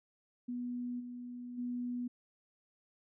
sine tone with level steps, 244.8 Hz, B3, 15 cents flat, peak -36 / -42 / -35 dBFS, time 0.48-2.08 s, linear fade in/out 10 ms, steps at 0.99 / 1.57 s, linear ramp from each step 20 ms, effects none

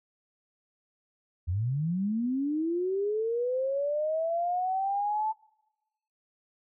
sine linear sweep, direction up, 80.8 to 880 Hz, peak -26 dBFS, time 1.47-5.33 s, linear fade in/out 20 ms, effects noise-tail reverb RT60 1.0 s tail -25 dB re dry

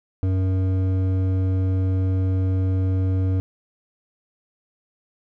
sine tone with hard clipping, 93.9 Hz, F#2, 26 cents sharp, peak -20 dBFS, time 0.23-3.4 s, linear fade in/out 0 ms, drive 10 dB, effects none

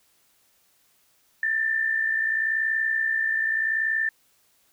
sine tone with amplitude modulation, 1782 Hz, A6, 22 cents sharp, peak -19 dBFS, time 1.43-4.09 s, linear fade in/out 2 ms, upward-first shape sine, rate 60.8 Hz, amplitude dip 55%, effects white hiss -64 dBFS RMS until 4.72 s

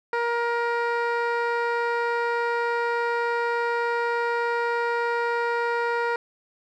15% pulse tone with low-pass filter, 471.7 Hz, A#4, 20 cents sharp, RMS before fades -25 dBFS, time 0.13-6.16 s, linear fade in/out 2 ms, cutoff 2200 Hz, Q 0.7, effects none

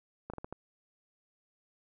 slowing click train, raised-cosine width 1 ms, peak -26 dBFS, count 5, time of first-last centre 0.3-0.526 s, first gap 36 ms, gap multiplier 1.31, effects none

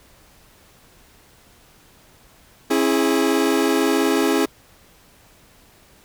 40% pulse chord, C# minor, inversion none, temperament equal with one note detuned, 271.2 / 329.6 / 415.3 Hz, C#4 / E4 / G#4, -38 / 0 / 0 cents, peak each -20 dBFS, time 2.7-4.46 s, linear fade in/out 10 ms, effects pink hiss -52 dBFS RMS until 6.04 s

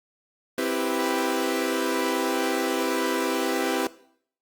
sawtooth chord, C major seventh, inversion none, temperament equal, 261.6 / 329.6 / 392 / 493.9 Hz, C4 / E4 / G4 / B4, 0 / 0 / 0 / 0 cents, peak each -25 dBFS, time 0.58-3.87 s, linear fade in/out 2 ms, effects noise-tail reverb RT60 0.6 s tail -18 dB re dry + Opus 32 kbps

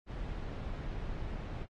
brown noise, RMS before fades -39 dBFS, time 0.06-1.67 s, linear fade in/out 50 ms, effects low-pass 4000 Hz 12 dB/octave + AAC 32 kbps

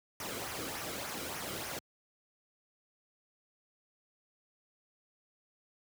pink noise with flanger, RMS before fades -40 dBFS, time 0.2-1.79 s, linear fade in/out 2 ms, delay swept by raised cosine 0.24 to 1.16 ms, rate 3.4 Hz, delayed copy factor -0.55, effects high-pass 80 Hz 12 dB/octave

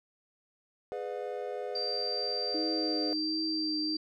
triangle chord, G# diminished seventh, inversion none, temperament just, 415.3 / 498.4 / 598 / 717.6 Hz, G#4 / B4 / D5 / F5, 0 / +16 / +31 / +47 cents, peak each -37 / -36 / -40 / -40 dBFS, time 0.92-3.13 s, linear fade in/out 0 ms
sine tone, 4699 Hz, D8, in tune, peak -32 dBFS, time 1.75-3.97 s, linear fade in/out 5 ms
sine tone with vibrato, 311.1 Hz, D#4, in tune, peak -32 dBFS, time 2.54-3.97 s, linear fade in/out 10 ms, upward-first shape triangle, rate 1.4 Hz, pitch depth 37 cents each way
effects none

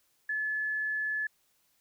sine tone, 1722 Hz, A6, 38 cents flat, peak -29 dBFS, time 0.29-1.27 s, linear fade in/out 5 ms, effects white hiss -71 dBFS RMS until 1.8 s

